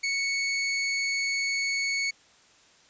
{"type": "tone with vibrato", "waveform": "sawtooth", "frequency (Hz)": 2217, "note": "C#7", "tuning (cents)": 0, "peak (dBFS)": -22, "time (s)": [0.03, 2.11], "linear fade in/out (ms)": 10, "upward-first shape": "triangle", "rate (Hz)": 20, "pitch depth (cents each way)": 12, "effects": ["white hiss -58 dBFS RMS until 2.89 s", "resampled to 16000 Hz"]}